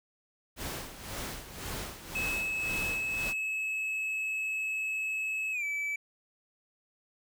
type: noise with tremolo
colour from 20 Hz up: pink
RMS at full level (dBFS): -37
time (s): 0.56-3.34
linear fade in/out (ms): 50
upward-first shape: sine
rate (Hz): 1.9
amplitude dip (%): 70
type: tone with pitch glide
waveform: triangle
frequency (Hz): 2586 to 2304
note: E7 to D7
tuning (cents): -34 to -34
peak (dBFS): -29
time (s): 2.15-5.96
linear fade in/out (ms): 5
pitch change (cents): -200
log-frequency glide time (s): 5.52-5.64
effects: none